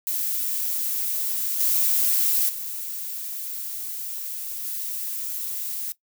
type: noise with level steps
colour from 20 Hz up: violet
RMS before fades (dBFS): -26 / -21 / -32 / -30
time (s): 0.07-5.92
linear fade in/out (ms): 0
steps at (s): 1.59 / 2.48 / 4.63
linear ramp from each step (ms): 20
effects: noise-tail reverb RT60 0.1 s tail -17 dB re dry